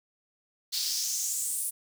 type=noise with high-pass filter sweep; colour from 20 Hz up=pink; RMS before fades=-31 dBFS; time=0.72-1.71 s; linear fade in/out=20 ms; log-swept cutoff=4300 to 10000 Hz; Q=3.7; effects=none